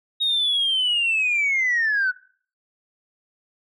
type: linear sweep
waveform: sine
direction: down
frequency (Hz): 3764 to 1466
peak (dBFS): -17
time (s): 0.2-2.12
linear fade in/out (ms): 20
effects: noise-tail reverb RT60 0.5 s tail -22 dB re dry + tanh soft clip ceiling -15 dBFS